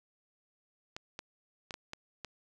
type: clicks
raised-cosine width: 0.2 ms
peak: -23 dBFS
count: 6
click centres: 0.965 / 1.191 / 1.708 / 1.741 / 1.934 / 2.247 s
effects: none